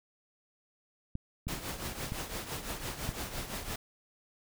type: clicks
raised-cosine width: 5 ms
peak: -23 dBFS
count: 4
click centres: 1.154 / 1.47 / 2.121 / 3.091 s
type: noise with tremolo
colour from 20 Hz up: pink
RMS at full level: -36 dBFS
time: 1.48-3.76 s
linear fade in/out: 5 ms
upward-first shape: triangle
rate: 5.9 Hz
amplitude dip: 70%
effects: none